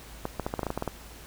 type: clicks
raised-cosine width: 1 ms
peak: -15 dBFS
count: 11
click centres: 0.254 / 0.397 / 0.465 / 0.539 / 0.593 / 0.632 / 0.667 / 0.704 / 0.776 / 0.824 / 0.877 s
effects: added 54 Hz sine -48 dBFS peak until 1.26 s + pink hiss -48 dBFS RMS until 1.26 s